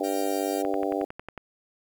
harmonic tone, 98 Hz, G2, in tune, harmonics 3 / 4 / 5 / 6 / 7 / 8, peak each -30 / -31 / -32 / -33 / -33 / -34 dBFS, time 0-1.05 s, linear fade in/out 5 ms
5% pulse chord, G minor seventh, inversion third, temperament equal, 1396.9 / 1568 / 1864.7 / 2349 Hz, F6 / G6 / Bb6 / D7, 0 / 0 / 0 / 0 cents, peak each -32 dBFS, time 0.03-0.63 s, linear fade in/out 20 ms
click train, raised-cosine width 0.5 ms, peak -22 dBFS, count 9, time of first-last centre 0.65-1.377 s, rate 11 Hz
effects 9-bit

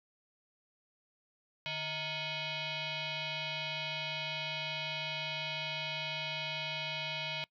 sine tone with frequency modulation, 149.1 Hz, D3, 27 cents sharp, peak -35 dBFS, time 1.66-7.44 s, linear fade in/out 0 ms, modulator 782 Hz, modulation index 4.7, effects noise-tail reverb RT60 0.1 s tail -23 dB re dry

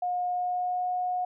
sine tone with pitch glide, 718 to 725.9 Hz, F5 to F#5, +48 to -33 cents, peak -26 dBFS, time 0.02-1.25 s, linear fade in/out 5 ms, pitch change +19 cents, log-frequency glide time 0.28-0.87 s, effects none

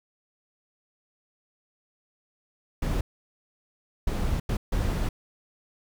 brown noise bursts at uneven times, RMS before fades -26 dBFS, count 4, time 2.82-3.01 / 4.07-4.4 / 4.49-4.57 / 4.72-5.09 s, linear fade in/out 5 ms, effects none

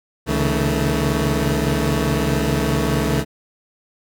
20% pulse tone cluster, 67.5 / 139.8 / 159.6 / 221.3 Hz, C#2 / C#3 / D#3 / A3, -45 / +15 / +44 / +10 cents, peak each -18 dBFS, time 0.26-3.25 s, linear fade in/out 50 ms, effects none

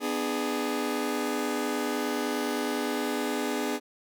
sawtooth chord, G# diminished, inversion first, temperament just, 249.2 / 299 / 415.3 Hz, B3 / D4 / G#4, +16 / +31 / 0 cents, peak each -28 dBFS, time 0-3.8 s, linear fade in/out 50 ms, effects none

